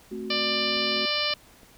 sine chord, F# diminished, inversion first, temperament equal, 220 / 261.6 / 370 Hz, A3 / C4 / F#4, 0 / 0 / 0 cents, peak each -35 / -39 / -34 dBFS, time 0.11-1.06 s, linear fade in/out 10 ms
harmonic tone, 593 Hz, D5, 17 cents sharp, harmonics 1 / 2 / 3 / 4 / 5 / 6 / 7 / 8 / 9, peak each -33 / -34 / -36 / -31 / -30 / -35 / -31 / -32 / -35 dBFS, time 0.3-1.34 s, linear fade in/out 5 ms
clicks, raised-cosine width 2 ms, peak -38 dBFS, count 6, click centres 0.768 / 0.965 / 1.183 / 1.308 / 1.339 / 1.632 s
effects pink hiss -54 dBFS RMS until 1.77 s

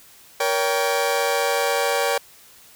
sawtooth chord, G diminished, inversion first, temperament just, 470.4 / 564.5 / 784 Hz, Bb4 / Db5 / G5, +16 / +31 / 0 cents, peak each -20 / -19 / -21 dBFS, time 0.4-2.18 s, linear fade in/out 5 ms, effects white hiss -49 dBFS RMS until 2.75 s

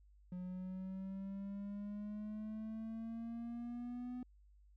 triangle exponential sweep, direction up, 180 to 250 Hz, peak -40 dBFS, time 0.32-4.23 s, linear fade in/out 2 ms, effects added 50 Hz sine -62 dBFS peak until 4.76 s

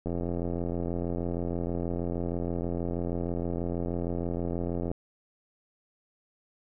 click train, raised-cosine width 2 ms, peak -19 dBFS, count 420, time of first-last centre 0.06-4.915 s, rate 86.3 Hz, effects none

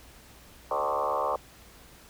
sine tone with frequency modulation, 830 Hz, G#5, 1 cent flat, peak -25 dBFS, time 0.71-1.36 s, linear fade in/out 2 ms, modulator 72 Hz, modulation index 4.9, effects added 60 Hz sine -57 dBFS peak until 2.09 s + pink hiss -53 dBFS RMS until 2.09 s

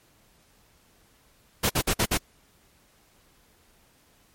pink noise bursts, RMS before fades -23 dBFS, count 5, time 1.63-2.177 s, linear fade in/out 10 ms, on 67 ms, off 53 ms, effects pink hiss -61 dBFS RMS until 4.34 s + MP3 64 kbps

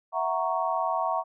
sine chord, F# dominant seventh, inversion third, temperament equal, 659.3 / 740 / 932.3 / 1108.7 Hz, E5 / F#5 / A#5 / C#6, 0 / 0 / 0 / 0 cents, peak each -30 dBFS, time 0.12-1.24 s, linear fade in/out 50 ms, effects none

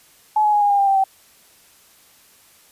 sine tone with pitch steps, 854 / 841.8 / 829.7 / 817.8 / 806.1 / 794.5 / 783.1 / 771.9 Hz, G#5 / G#5 / G#5 / G#5 / G5 / G5 / G5 / G5, +48 / +23 / -2 / -27 / +48 / +23 / -2 / -27 cents, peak -13 dBFS, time 0.36-1.04 s, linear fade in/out 5 ms, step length 85 ms, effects white hiss -52 dBFS RMS until 2.71 s + resampled to 32000 Hz

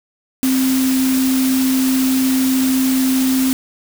sine tone in noise, 261.6 Hz, C4, in tune, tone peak -13 dBFS, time 0.43-3.53 s, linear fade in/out 0 ms, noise white, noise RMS -24 dBFS, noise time 0.43-3.53 s, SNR +8 dB, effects none

